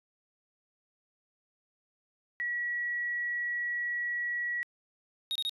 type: tone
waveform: sine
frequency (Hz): 1927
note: B6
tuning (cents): -43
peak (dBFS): -30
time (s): 2.4-4.63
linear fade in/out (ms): 0
type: tone bursts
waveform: triangle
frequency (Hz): 3746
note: A#7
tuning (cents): +8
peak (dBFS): -28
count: 3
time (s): 5.31-5.494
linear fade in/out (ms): 0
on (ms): 44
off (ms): 26
effects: resampled to 32000 Hz